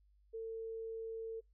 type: tone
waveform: sine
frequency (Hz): 450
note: A4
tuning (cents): +39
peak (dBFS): -40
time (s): 0.33-1.41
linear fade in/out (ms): 20
effects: noise-tail reverb RT60 0.2 s tail -25 dB re dry + added 50 Hz sine -66 dBFS peak until 1.53 s